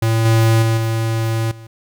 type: tone with level steps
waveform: square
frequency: 112.8 Hz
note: A2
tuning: 44 cents sharp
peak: -14 / -11 / -14 / -17 / -35 dBFS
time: 0.02-1.67 s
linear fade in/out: 5 ms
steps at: 0.25 / 0.62 / 0.77 / 1.51 s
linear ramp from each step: 5 ms
effects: none